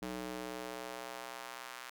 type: tone with high-pass filter sweep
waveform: square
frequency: 61.9 Hz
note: B1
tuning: 5 cents sharp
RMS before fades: -44 dBFS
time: 0.02-1.9 s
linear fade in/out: 5 ms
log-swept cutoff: 240 to 1300 Hz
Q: 1.1
effects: none